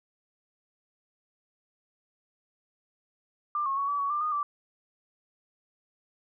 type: tone with pitch steps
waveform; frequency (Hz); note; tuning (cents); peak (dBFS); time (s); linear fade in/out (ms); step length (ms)
sine; 1189 / 1088 / 1117 / 1149 / 1123 / 1187 / 1229 / 1166; D6 / C#6 / C#6 / D6 / C#6 / D6 / D#6 / D6; +21 / -33 / +13 / -38 / +22 / +18 / -22 / -13; -26; 3.55-4.43; 2; 110
effects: none